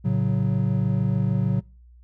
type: chord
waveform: triangle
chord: F# minor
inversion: first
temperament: equal with one note detuned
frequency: 111.99 / 138.59 / 185 Hz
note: A2 / C#3 / F#3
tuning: +31 / 0 / 0 cents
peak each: -22 dBFS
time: 0.04-1.61 s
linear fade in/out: 20 ms
effects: noise-tail reverb RT60 0.4 s tail -26 dB re dry + added 60 Hz sine -47 dBFS peak until 2.03 s